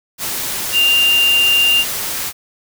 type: tone in noise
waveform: sine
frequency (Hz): 2794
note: F7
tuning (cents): 0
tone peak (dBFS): -10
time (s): 0.72-1.85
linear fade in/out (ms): 50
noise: white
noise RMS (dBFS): -22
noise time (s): 0.18-2.33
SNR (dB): +9
effects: none